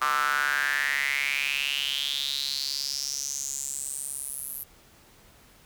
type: tone with high-pass filter sweep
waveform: square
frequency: 69.6 Hz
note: C#2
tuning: 8 cents sharp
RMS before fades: -29 dBFS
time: 0.01-4.64 s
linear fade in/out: 10 ms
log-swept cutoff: 1200 to 12000 Hz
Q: 6.7
effects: pink hiss -56 dBFS RMS until 5.65 s